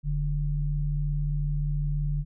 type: tone pair together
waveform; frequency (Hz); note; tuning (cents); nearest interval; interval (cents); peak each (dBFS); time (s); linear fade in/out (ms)
sine; 41.26 / 146.83; E1 / D3; +2 / 0; octave + minor seventh; 2198; -27 / -27; 0.03-2.25; 50
effects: none